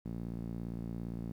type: tone with band-pass filter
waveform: sawtooth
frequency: 57.5 Hz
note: A#1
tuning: 23 cents flat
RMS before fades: -40 dBFS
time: 0.05-1.32 s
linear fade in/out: 5 ms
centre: 200 Hz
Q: 1.8
effects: 11-bit